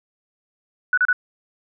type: tone bursts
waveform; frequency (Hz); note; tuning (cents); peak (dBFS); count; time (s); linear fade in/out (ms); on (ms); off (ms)
sine; 1480; F#6; 0; -14; 3; 0.93-1.129; 2; 45; 32
effects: none